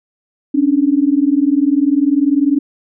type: tone pair together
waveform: sine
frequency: 273.6 / 293.7 Hz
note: C#4 / D4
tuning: -23 / 0 cents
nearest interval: minor second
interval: 123 cents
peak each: -13 dBFS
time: 0.54-2.59 s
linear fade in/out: 10 ms
effects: none